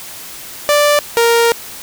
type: tone pair in turn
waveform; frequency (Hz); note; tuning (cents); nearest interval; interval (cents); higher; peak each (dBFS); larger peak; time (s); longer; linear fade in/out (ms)
sawtooth; 587.3 / 466.1; D5 / A#4; 0 / 0; major third; 400; first; -5; neither; 0.69-0.99 / 1.17-1.52; second; 0
effects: white hiss -31 dBFS RMS until 1.82 s